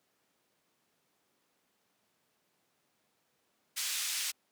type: band-pass noise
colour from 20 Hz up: white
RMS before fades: -35 dBFS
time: 3.76-4.32 s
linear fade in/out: 20 ms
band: 2100 to 8400 Hz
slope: 12 dB/octave
effects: pink hiss -75 dBFS RMS until 4.51 s + high-pass 200 Hz 12 dB/octave